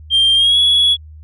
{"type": "tone with pitch glide", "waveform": "sine", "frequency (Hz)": [3180, 3369], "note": ["G7", "G#7"], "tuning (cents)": [24, 24], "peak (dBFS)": -7, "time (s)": [0.1, 0.97], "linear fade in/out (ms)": 50, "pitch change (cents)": 100, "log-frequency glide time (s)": [0.35, 0.58], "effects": ["tanh soft clip ceiling -7 dBFS", "added 77 Hz sine -34 dBFS peak until 1.23 s"]}